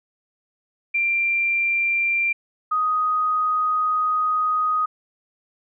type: tone pair in turn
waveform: sine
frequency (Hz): 2370 / 1249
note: D7 / D#6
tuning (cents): +15 / +6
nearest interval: major seventh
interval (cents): 1109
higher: first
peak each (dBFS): -18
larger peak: neither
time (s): 0.94-2.33 / 2.71-4.86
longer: second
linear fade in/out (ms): 10
effects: none